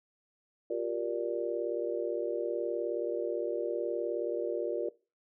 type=chord; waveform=sine; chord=G minor seventh; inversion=third; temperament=just; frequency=352.8 / 392 / 470.4 / 588 Hz; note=F4 / G4 / Bb4 / D5; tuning=+18 / 0 / +16 / +2 cents; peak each=-35 / -39 / -34 / -36 dBFS; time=0.7-4.89 s; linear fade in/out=5 ms; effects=noise-tail reverb RT60 0.3 s tail -20 dB re dry